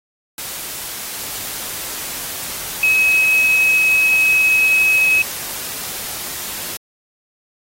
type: tone in noise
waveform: sine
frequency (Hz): 2555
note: D#7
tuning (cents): +45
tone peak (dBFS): -11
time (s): 2.83-5.22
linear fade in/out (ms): 2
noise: white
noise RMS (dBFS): -27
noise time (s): 0.38-6.77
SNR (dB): +13
effects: AAC 48 kbps